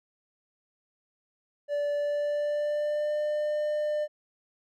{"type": "tone with pitch glide", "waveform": "triangle", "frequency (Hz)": [581, 600.1], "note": ["D5", "D5"], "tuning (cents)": [-19, 37], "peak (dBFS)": -24, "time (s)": [1.68, 4.08], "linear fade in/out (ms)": 50, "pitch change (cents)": 56, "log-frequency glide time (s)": [1.93, 3.2], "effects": []}